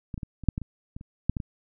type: clicks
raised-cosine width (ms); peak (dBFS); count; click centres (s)
5; -21 / -23 / -21 / -27 / -6 / -17 / -23 / -25 / -30 / -9 / -16 / -20; 12; 0.142 / 0.178 / 0.232 / 0.437 / 0.487 / 0.579 / 0.617 / 0.965 / 1.011 / 1.296 / 1.368 / 1.402
effects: none